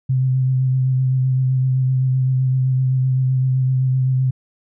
sine tone with vibrato, 130 Hz, C3, 11 cents flat, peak -14 dBFS, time 0.09-4.31 s, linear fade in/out 10 ms, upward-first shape sine, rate 7.8 Hz, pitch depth 20 cents each way, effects none

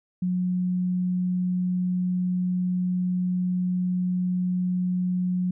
sine tone, 181.2 Hz, F#3, 36 cents flat, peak -22 dBFS, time 0.22-5.51 s, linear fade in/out 5 ms, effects none

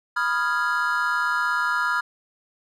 triangle chord, F half-diminished seventh, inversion second, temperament equal with one note detuned, 987.8 / 1239.5 / 1396.9 / 1661.2 Hz, Cb6 / Eb6 / F6 / Ab6, 0 / -7 / 0 / 0 cents, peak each -26 / -26 / -22 / -26 dBFS, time 0.16-2.01 s, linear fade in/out 10 ms, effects none

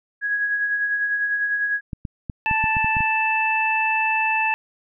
sine tone with tremolo, 1661.2 Hz, G#6, in tune, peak -18 dBFS, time 0.21-1.81 s, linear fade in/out 50 ms, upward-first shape sine, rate 10 Hz, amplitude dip 40%
clicks, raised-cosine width 5 ms, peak -16 dBFS, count 9, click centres 1.932 / 2.052 / 2.298 / 2.512 / 2.641 / 2.768 / 2.845 / 2.968 / 3.006 s
harmonic tone, 880 Hz, A5, in tune, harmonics 1 / 2 / 3, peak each -22 / -26 / -21 dBFS, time 2.46-4.54 s, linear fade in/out 0 ms
effects none

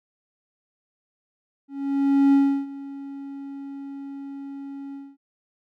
triangle tone with ADSR envelope, 277.2 Hz, C#4, in tune, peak -11 dBFS, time 1.68-5.17 s, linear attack 650 ms, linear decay 330 ms, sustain -20 dB, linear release 230 ms, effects none

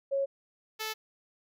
sine / 5% pulse tone pair in turn, 550 / 436.5 Hz, C#5 / A4, -14 / -14 cents, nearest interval major third, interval 400 cents, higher first, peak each -26 / -22 dBFS, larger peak second, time 0.11-0.26 / 0.79-0.94 s, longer neither, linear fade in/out 20 ms, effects none

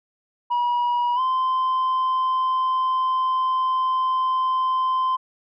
sine tone with pitch glide, 966 to 1035.3 Hz, B5 to C6, -39 to -19 cents, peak -16 dBFS, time 0.5-5.17 s, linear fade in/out 20 ms, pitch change +120 cents, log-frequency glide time 1.15-1.2 s, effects tanh soft clip ceiling -18 dBFS

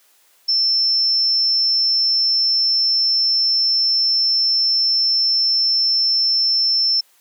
sine tone, 5340 Hz, E8, 22 cents sharp, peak -14 dBFS, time 0.48-7.01 s, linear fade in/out 10 ms, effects white hiss -56 dBFS RMS until 7.2 s + high-pass 400 Hz 12 dB/octave

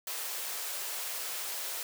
white high-pass noise, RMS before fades -37 dBFS, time 0.07-1.83 s, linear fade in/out 2 ms, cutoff 420 Hz, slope 24 dB/octave, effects none

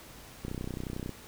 click train, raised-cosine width 3 ms, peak -23 dBFS, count 21, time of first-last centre 0.45-1.093 s, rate 31.1 Hz, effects pink hiss -50 dBFS RMS until 1.27 s

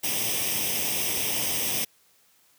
white noise with comb filter, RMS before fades -27 dBFS, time 0.03-1.85 s, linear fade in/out 10 ms, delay 0.35 ms, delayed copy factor +0.75, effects white hiss -62 dBFS RMS until 2.58 s + high-pass 80 Hz 12 dB/octave

